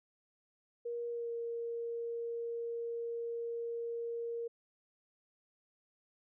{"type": "tone with pitch glide", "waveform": "sine", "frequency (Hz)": [473.5, 466.7], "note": ["A#4", "A#4"], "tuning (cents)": [27, 2], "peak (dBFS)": -36, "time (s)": [0.85, 4.48], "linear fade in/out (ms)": 10, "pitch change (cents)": -25, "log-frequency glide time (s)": [1.09, 1.31], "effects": []}